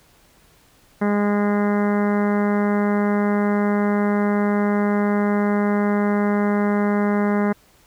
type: harmonic tone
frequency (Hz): 205.4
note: G#3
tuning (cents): -19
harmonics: 1 / 2 / 3 / 4 / 5 / 6 / 7 / 8 / 9 / 10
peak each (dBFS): -18 / -24 / -28 / -30 / -32 / -34 / -35 / -36 / -37 / -38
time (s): 1.01-7.53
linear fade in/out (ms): 10
effects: pink hiss -55 dBFS RMS until 7.86 s